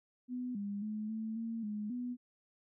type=tone with pitch steps; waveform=sine; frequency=249.2 / 202.3 / 213.8 / 220.6 / 227.7 / 209.9 / 245.9 Hz; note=B3 / G#3 / A3 / A3 / A#3 / G#3 / B3; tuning=+16 / -45 / -49 / +5 / -40 / +19 / -7 cents; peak=-36 dBFS; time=0.28-2.17 s; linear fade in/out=50 ms; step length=270 ms; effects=none